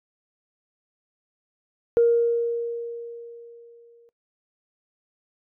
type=tone with exponential decay; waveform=sine; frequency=468.8 Hz; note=A#4; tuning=10 cents sharp; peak=-12 dBFS; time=1.97-4.09 s; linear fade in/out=0 ms; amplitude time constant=460 ms; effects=noise-tail reverb RT60 0.1 s tail -20 dB re dry + tanh soft clip ceiling -9 dBFS